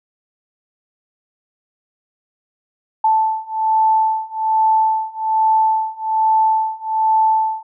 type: beating tone pair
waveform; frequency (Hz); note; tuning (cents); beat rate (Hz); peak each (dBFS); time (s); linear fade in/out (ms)
sine; 878 / 879.2; A5 / A5; -4 / -2; 1.2; -17 / -16; 3.04-7.63; 5
effects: none